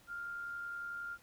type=tone with amplitude modulation; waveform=sine; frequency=1399 Hz; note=F6; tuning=3 cents sharp; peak=-38 dBFS; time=0.07-1.18 s; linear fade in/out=50 ms; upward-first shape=sine; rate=71 Hz; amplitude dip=35%; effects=pink hiss -64 dBFS RMS until 1.22 s